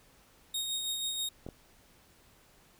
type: tone with tremolo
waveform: sawtooth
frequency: 3729 Hz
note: A#7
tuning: in tune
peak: -28 dBFS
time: 0.54-1.29 s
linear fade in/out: 5 ms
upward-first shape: sine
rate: 6.2 Hz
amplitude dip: 35%
type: clicks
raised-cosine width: 2 ms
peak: -28 dBFS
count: 2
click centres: 1.465 / 1.488 s
effects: pink hiss -62 dBFS RMS until 2.79 s